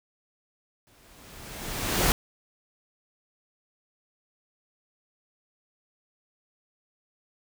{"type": "noise with exponential growth", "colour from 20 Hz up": "pink", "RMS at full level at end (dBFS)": -21, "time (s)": [0.87, 2.12], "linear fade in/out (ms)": 0, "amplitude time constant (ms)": 270, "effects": []}